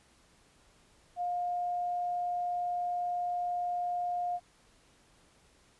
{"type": "tone", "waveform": "sine", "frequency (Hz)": 709, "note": "F5", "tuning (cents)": 26, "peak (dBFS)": -30, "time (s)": [1.16, 4.4], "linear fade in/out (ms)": 50, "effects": ["pink hiss -64 dBFS RMS until 5.79 s", "resampled to 24000 Hz"]}